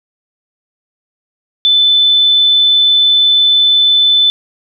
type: tone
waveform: sine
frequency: 3514 Hz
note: A7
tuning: 3 cents flat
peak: -6 dBFS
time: 1.65-4.3 s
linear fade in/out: 0 ms
effects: none